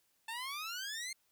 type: exponential sweep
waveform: 15% pulse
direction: up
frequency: 880 to 2149 Hz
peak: -33 dBFS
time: 0.28-1.13 s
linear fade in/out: 5 ms
effects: white hiss -75 dBFS RMS until 1.31 s